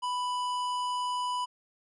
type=harmonic tone with a mistuned harmonic; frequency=991 Hz; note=B5; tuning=6 cents sharp; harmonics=1 / 3 / 5 / 7 / 9 / 10; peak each=-29 / -39 / -47 / -52 / -53 / -55 dBFS; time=0.02-1.46 s; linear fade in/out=20 ms; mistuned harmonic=7; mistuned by=-23 cents; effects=none